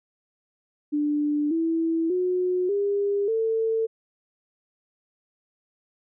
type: tone with pitch steps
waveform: sine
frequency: 295.4 / 327.8 / 363.7 / 403.5 / 447.7 Hz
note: D4 / E4 / F#4 / G#4 / A4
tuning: +10 / -10 / -30 / -50 / +30 cents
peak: -21 dBFS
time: 0.92-3.87 s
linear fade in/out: 20 ms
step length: 590 ms
effects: none